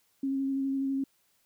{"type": "tone with vibrato", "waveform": "sine", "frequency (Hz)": 271.2, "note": "C#4", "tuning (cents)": -38, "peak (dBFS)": -27, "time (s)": [0.23, 1.04], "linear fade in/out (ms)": 5, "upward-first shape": "square", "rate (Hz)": 12, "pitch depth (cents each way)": 11, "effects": ["white hiss -70 dBFS RMS until 1.45 s"]}